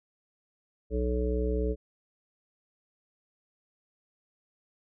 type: harmonic tone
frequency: 61.74 Hz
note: B1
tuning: in tune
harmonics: 1 / 3 / 5 / 7 / 9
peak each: -28 / -37 / -36 / -31 / -38 dBFS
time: 0.9-1.76 s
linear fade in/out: 50 ms
effects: none